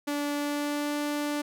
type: tone with pitch glide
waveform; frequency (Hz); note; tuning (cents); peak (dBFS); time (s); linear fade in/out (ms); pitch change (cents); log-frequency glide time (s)
sawtooth; 290 to 293.5; D4 to D4; -22 to -1; -24; 0.07-1.42; 10; +21; 0.35-0.96
effects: none